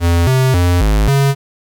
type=tone with pitch steps; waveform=square; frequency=85.4 / 130.4 / 88.3 / 52.2 / 138.4 Hz; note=F2 / C3 / F2 / G#1 / C#3; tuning=-38 / -5 / +20 / +10 / -2 cents; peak=-10 dBFS; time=0-1.35 s; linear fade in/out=50 ms; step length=270 ms; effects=8-bit